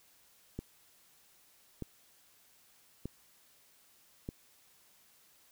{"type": "click train", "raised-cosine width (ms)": 3, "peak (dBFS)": -25, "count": 4, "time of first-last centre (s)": [0.59, 4.289], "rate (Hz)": 0.811, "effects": ["white hiss -65 dBFS RMS until 5.51 s"]}